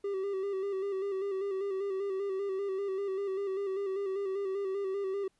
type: tone with vibrato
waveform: triangle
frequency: 390.8 Hz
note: G4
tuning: 5 cents flat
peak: -29 dBFS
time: 0.04-5.28 s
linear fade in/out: 5 ms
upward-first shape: square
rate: 5.1 Hz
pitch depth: 42 cents each way
effects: pink hiss -74 dBFS RMS until 5.39 s + resampled to 24000 Hz